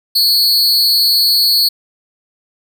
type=tone with amplitude modulation; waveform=45% pulse; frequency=4381 Hz; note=C#8; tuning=21 cents flat; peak=-5 dBFS; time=0.15-1.69 s; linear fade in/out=10 ms; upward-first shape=sine; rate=292 Hz; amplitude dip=80%; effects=none